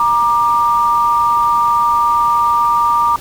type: tone pair together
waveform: sine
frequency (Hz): 943 / 1188.1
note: A#5 / D6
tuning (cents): +20 / +20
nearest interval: major third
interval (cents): 400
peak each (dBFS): -14 / -12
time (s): 0-3.16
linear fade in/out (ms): 2
effects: pink hiss -34 dBFS RMS until 3.2 s